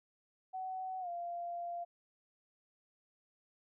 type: tone with pitch glide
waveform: sine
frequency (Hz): 751 to 692.7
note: F#5 to F5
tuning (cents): +26 to -14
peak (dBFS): -38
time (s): 0.53-1.85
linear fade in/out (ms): 20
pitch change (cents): -140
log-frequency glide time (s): 1-1.09
effects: none